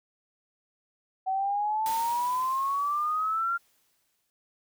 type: exponential sweep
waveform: sine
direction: up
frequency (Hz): 753 to 1396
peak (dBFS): -25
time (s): 1.26-3.58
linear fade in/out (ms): 20
type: noise with exponential decay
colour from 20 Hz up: white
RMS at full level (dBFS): -37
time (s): 1.86-4.3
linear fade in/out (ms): 0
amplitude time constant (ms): 530
effects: none